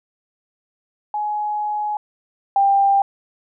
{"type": "tone pair in turn", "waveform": "sine", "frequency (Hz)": [840, 792.9], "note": ["G#5", "G5"], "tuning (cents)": [19, 20], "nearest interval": "minor second", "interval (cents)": 99, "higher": "first", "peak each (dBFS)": [-20, -12], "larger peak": "second", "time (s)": [[1.14, 1.97], [2.56, 3.02]], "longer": "first", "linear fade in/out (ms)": 2, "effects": []}